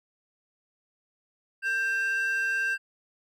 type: tone pair together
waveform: triangle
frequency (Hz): 1579 / 2701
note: G6 / E7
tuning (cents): +12 / +42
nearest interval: major sixth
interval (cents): 930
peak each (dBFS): -22 / -31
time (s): 1.62-2.78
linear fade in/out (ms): 50
effects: tanh soft clip ceiling -21 dBFS